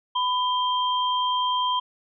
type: tone pair together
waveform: sine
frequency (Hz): 1000 / 3175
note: B5 / G7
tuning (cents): +21 / +21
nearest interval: octave + minor sixth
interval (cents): 2000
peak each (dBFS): -22 / -27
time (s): 0.15-1.8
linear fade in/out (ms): 10
effects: none